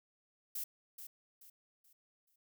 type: noise with echo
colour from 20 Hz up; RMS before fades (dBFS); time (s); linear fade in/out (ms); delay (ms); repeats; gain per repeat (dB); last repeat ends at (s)
violet; -40; 0.55-0.64; 5; 430; 4; -9; 2.36
effects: none